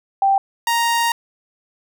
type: tone pair in turn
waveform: sine / sawtooth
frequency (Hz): 784 / 933.4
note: G5 / A#5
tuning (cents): 0 / +2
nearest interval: minor third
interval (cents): 302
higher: second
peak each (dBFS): -12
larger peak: neither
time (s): 0.22-0.38 / 0.67-1.12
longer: second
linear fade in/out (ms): 2
effects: none